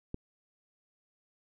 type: click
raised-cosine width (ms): 3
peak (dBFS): -23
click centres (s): 0.144
effects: none